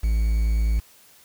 triangle tone with quantisation, 55 Hz, A1, in tune, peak -16 dBFS, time 0.03-0.8 s, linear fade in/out 10 ms, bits 7, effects white hiss -53 dBFS RMS until 1.24 s

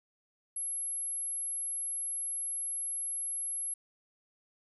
sine tone, 11080 Hz, F9, 15 cents flat, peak -33 dBFS, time 0.56-3.74 s, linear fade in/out 5 ms, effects none

